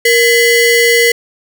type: ring-modulated tone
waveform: 45% pulse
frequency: 1244.5 Hz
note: D#6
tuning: in tune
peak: -4 dBFS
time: 0.05-1.12 s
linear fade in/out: 5 ms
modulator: 776 Hz
effects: none